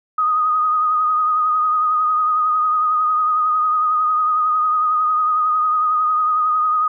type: tone with vibrato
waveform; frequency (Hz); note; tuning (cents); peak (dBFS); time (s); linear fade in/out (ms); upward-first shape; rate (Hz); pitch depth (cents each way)
sine; 1244.5; D#6; 0; -14; 0.18-6.88; 5; sine; 11; 33
effects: none

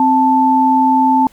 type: tone pair together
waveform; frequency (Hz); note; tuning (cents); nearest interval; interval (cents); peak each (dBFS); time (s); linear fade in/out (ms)
sine; 261.6 / 879.9; C4 / A5; 0 / 0; octave + major sixth; 2100; -13 / -10; 0-1.27; 2
effects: pink hiss -49 dBFS RMS until 1.32 s

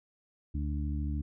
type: harmonic tone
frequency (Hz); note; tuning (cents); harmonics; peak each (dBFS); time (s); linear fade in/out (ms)
73.42; D2; 0; 1 / 2 / 3 / 4; -31 / -39 / -41 / -41; 0.54-1.22; 10
effects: none

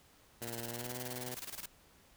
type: tone with pitch glide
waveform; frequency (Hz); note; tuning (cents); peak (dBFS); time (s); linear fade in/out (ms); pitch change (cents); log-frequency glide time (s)
10% pulse; 116.7 to 125.08; A#2 to B2; +2 to +22; -34; 0.41-1.35; 5; +120; 0.68-0.96
type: noise with tremolo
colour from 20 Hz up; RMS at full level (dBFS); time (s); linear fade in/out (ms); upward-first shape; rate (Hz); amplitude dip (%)
white; -43; 0.42-1.66; 5; square; 19; 75
effects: pink hiss -64 dBFS RMS until 2.16 s

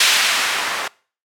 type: noise with low-pass filter sweep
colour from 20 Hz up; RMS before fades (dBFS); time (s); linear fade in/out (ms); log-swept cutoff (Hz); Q
violet; -18; 0-0.88; 5; 2900 to 1100; 0.88
effects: noise-tail reverb RT60 0.4 s tail -23 dB re dry

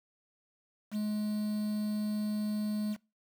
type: tone with quantisation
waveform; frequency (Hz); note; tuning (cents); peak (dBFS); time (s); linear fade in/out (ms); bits
triangle; 211.3; G#3; +30; -28; 0.91-2.97; 50; 8
effects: noise-tail reverb RT60 0.3 s tail -25 dB re dry

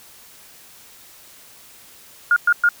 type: tone bursts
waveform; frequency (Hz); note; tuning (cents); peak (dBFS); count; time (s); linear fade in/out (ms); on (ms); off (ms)
sine; 1422; F6; +31; -11; 3; 2.31-2.689; 2; 53; 110
effects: white hiss -46 dBFS RMS until 2.8 s

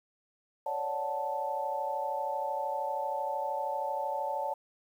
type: chord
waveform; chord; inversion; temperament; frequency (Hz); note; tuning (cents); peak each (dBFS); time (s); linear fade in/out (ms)
sine; D major seventh; third; equal; 554.4 / 587.3 / 740 / 880; C#5 / D5 / F#5 / A5; 0 / 0 / 0 / 0; -37 / -38 / -39 / -33; 0.66-4.54; 5
effects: 10-bit

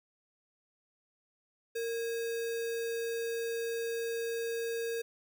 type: tone with sample-and-hold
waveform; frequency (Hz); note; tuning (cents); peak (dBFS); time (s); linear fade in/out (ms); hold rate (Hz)
sine; 461.6; A#4; -17; -32; 1.75-5.02; 10; 2100
effects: none

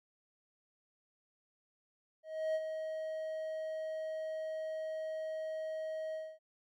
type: tone with ADSR envelope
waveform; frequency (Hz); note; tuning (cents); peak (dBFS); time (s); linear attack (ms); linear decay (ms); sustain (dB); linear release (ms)
triangle; 632; D#5; +27; -28; 2.23-6.39; 320; 43; -7; 250
effects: none

